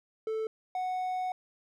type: tone pair in turn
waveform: triangle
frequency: 440 / 738.4 Hz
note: A4 / F#5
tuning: 0 / -4 cents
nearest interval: major sixth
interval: 896 cents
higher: second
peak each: -28 dBFS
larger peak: neither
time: 0.27-0.47 / 0.75-1.32 s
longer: second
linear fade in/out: 2 ms
effects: none